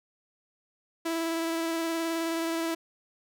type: tone with vibrato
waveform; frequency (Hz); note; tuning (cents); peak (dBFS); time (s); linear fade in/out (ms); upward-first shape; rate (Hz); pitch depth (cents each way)
sawtooth; 329.6; E4; 0; -24; 1.05-2.75; 10; square; 19; 13
effects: none